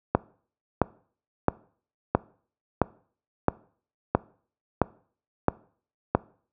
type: click train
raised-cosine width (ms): 1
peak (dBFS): -4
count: 10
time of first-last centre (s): 0.15-6.15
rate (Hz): 1.5
effects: noise-tail reverb RT60 0.5 s tail -22 dB re dry + high-pass 60 Hz 12 dB/octave